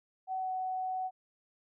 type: tone with pitch glide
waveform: sine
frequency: 754 to 747.1 Hz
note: F#5 to F#5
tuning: +32 to +17 cents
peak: -32 dBFS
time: 0.27-1.11 s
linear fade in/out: 50 ms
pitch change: -15 cents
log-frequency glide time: 0.39-0.5 s
effects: none